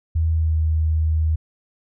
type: tone with pitch glide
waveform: sine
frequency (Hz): 80.7 to 78.99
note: E2 to D#2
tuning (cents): -36 to +27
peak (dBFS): -16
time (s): 0.15-1.36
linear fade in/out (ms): 10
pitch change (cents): -37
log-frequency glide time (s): 0.31-0.56
effects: none